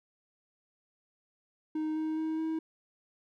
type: tone with pitch steps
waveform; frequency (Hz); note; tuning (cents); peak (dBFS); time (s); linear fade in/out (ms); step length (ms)
triangle; 311.1 / 314 / 316.9 / 319.8; D#4 / D#4 / D#4 / D#4; 0 / +16 / +32 / +48; -28; 1.75-2.59; 5; 210
effects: none